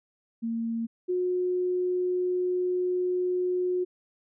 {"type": "tone pair in turn", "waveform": "sine", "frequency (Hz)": [229.1, 362.3], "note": ["A#3", "F#4"], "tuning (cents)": [-30, -36], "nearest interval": "minor sixth", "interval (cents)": 794, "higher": "second", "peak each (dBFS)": [-27, -24], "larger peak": "second", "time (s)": [[0.42, 0.87], [1.08, 3.85]], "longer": "second", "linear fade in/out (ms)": 20, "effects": []}